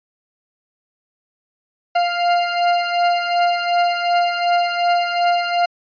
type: beating tone pair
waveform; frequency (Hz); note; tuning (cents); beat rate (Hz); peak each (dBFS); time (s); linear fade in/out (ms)
40% pulse; 698.5 / 701.2; F5 / F5; 0 / +7; 2.7; -16 / -20; 1.95-5.66; 10
effects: resampled to 11025 Hz